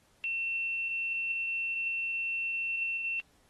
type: tone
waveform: sine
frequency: 2700 Hz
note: E7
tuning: 41 cents sharp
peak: -30 dBFS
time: 0.24-3.2 s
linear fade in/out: 0 ms
effects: pink hiss -67 dBFS RMS until 3.49 s + AAC 32 kbps